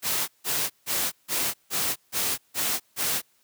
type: noise bursts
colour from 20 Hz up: white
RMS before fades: -26 dBFS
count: 8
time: 0.02-3.22 s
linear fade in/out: 50 ms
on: 260 ms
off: 160 ms
effects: white hiss -65 dBFS RMS until 3.43 s + high-pass 80 Hz 12 dB/octave